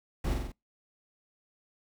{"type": "noise with echo", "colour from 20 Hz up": "brown", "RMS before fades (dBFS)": -30, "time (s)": [0.24, 0.34], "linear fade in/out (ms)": 5, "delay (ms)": 45, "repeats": 4, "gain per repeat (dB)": -3, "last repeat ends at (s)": 0.52, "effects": ["noise-tail reverb RT60 0.2 s tail -26 dB re dry"]}